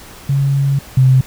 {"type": "tone pair in turn", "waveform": "sine", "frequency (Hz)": [138.59, 130.46], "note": ["C#3", "C3"], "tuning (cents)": [0, -5], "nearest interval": "minor second", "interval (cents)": 105, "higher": "first", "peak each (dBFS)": [-11, -6], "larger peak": "second", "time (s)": [[0.29, 0.79], [0.97, 1.21]], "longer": "first", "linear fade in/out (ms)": 5, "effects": ["pink hiss -37 dBFS RMS until 1.26 s"]}